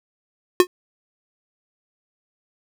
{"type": "tone with exponential decay", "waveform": "square", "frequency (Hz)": 360.9, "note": "F#4", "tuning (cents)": -43, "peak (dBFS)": -6, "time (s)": [0.6, 0.67], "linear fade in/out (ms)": 1, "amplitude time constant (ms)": 15, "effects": []}